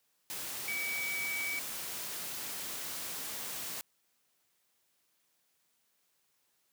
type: tone in noise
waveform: sine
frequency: 2280 Hz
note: C#7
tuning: 48 cents sharp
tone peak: -34 dBFS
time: 0.68-1.59 s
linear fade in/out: 0 ms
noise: white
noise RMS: -40 dBFS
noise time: 0.3-3.81 s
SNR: +3 dB
effects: white hiss -75 dBFS RMS until 6.72 s + high-pass 100 Hz 12 dB/octave